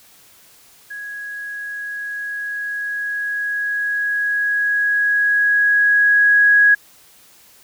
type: tone with level ramp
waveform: sine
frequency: 1661.2 Hz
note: G#6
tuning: in tune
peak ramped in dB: -28 to -8 dBFS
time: 0.9-6.75 s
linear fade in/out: 10 ms
effects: white hiss -49 dBFS RMS until 7.63 s